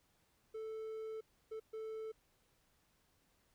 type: tone bursts at uneven times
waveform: triangle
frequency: 440 Hz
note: A4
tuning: in tune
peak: -40 dBFS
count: 3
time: 0.54-1.21 / 1.51-1.6 / 1.73-2.12 s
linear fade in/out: 10 ms
effects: pink hiss -75 dBFS RMS until 3.54 s